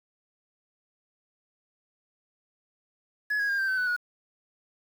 sine tone with pitch steps, 1694 / 1651.5 / 1610 / 1569.6 / 1530.2 / 1491.8 / 1454.4 Hz, G#6 / G#6 / G6 / G6 / G6 / F#6 / F#6, +34 / -10 / +46 / +2 / -42 / +14 / -30 cents, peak -22 dBFS, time 3.3-3.965 s, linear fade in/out 10 ms, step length 95 ms, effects tanh soft clip ceiling -23 dBFS + 8-bit

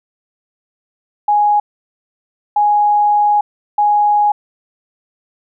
sine tone bursts at uneven times, 830.6 Hz, G#5, in tune, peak -9 dBFS, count 3, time 1.28-1.6 / 2.56-3.41 / 3.78-4.32 s, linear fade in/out 5 ms, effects none

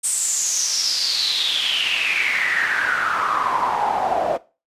pink noise with band-pass filter sweep, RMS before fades -21 dBFS, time 0.03-4.38 s, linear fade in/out 20 ms, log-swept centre 8600 to 620 Hz, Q 7.5, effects noise-tail reverb RT60 0.3 s tail -18 dB re dry + resampled to 32000 Hz

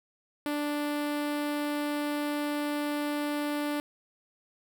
sawtooth tone with notch filter, 293.7 Hz, D4, in tune, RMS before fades -31 dBFS, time 0.46-3.8 s, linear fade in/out 0 ms, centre 6400 Hz, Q 1.5, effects none

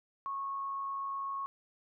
sine tone with amplitude modulation, 1098 Hz, C#6, 17 cents flat, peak -33 dBFS, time 0.26-1.46 s, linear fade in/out 0 ms, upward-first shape sine, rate 100 Hz, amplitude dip 30%, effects none

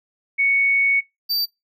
sine / square tone pair in turn, 2222 / 4646 Hz, C#7 / D8, +4 / -20 cents, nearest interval octave + minor second, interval 1276 cents, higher second, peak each -15 / -19 dBFS, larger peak first, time 0.38-1.01 / 1.29-1.46 s, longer first, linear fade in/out 20 ms, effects noise-tail reverb RT60 0.2 s tail -22 dB re dry

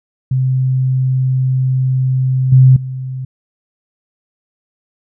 sine tone with level steps, 130.1 Hz, C3, 9 cents flat, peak -11 / -3 / -20 dBFS, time 0.31-3.25 s, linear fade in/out 5 ms, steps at 2.52 / 2.76 s, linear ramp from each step 5 ms, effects none

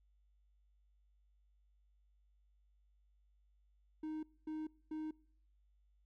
triangle tone bursts, 311.1 Hz, D#4, in tune, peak -38 dBFS, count 3, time 4.03-5.11 s, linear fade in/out 5 ms, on 200 ms, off 240 ms, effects noise-tail reverb RT60 0.7 s tail -26 dB re dry + added 50 Hz sine -69 dBFS peak until 6.05 s

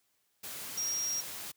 sine tone in noise, 5630 Hz, F8, 13 cents sharp, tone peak -31 dBFS, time 0.77-1.21 s, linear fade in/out 10 ms, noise white, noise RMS -42 dBFS, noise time 0.43-1.52 s, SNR +8 dB, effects white hiss -75 dBFS RMS until 1.56 s + high-pass 60 Hz 12 dB/octave

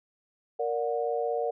sine chord, Bb augmented, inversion none, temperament just, 466.2 / 582.7 / 728.4 Hz, Bb4 / D5 / F#5, 0 / -14 / -27 cents, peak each -29 / -32 / -32 dBFS, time 0.59-1.51 s, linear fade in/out 10 ms, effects none

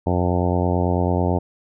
harmonic tone, 89.1 Hz, F2, 35 cents sharp, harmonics 1 / 2 / 3 / 4 / 5 / 6 / 7 / 8 / 9 / 10, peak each -21 / -24 / -26 / -27 / -28 / -29 / -29 / -30 / -31 / -31 dBFS, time 0.06-1.39 s, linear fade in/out 10 ms, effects none

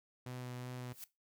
sawtooth tone with vibrato, 124.9 Hz, B2, 20 cents sharp, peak -39 dBFS, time 0.26-0.93 s, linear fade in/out 5 ms, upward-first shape sine, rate 2.7 Hz, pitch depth 13 cents each way
blue noise with exponential growth, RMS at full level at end -44 dBFS, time 0.84-1.04 s, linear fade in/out 1 ms, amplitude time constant 42 ms
effects noise-tail reverb RT60 0.2 s tail -17 dB re dry

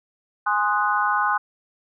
sine chord, Ab dominant seventh, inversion none, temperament equal, 830.6 / 1046.5 / 1244.5 / 1480 Hz, Ab5 / C6 / Eb6 / Gb6, 0 / 0 / 0 / 0 cents, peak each -24 dBFS, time 0.46-1.38 s, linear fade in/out 10 ms, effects none

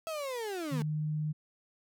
35% pulse linear sweep, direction down, 659.3 to 216.8 Hz, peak -33 dBFS, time 0.07-0.82 s, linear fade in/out 0 ms
sine tone, 152.8 Hz, D#3, 31 cents flat, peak -30 dBFS, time 0.71-1.33 s, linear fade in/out 20 ms
effects none

